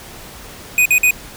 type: tone bursts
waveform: square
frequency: 2489 Hz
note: D#7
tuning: in tune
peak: -10 dBFS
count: 3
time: 0.78-1.108 s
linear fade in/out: 2 ms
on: 76 ms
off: 50 ms
effects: pink hiss -36 dBFS RMS until 1.36 s